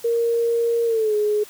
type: tone with pitch glide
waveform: sine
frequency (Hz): 466.2 to 420.2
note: A#4 to G#4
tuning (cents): 0 to +20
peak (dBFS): -17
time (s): 0.04-1.44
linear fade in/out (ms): 10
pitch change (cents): -180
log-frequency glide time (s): 0.85-1.15
effects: white hiss -44 dBFS RMS until 1.49 s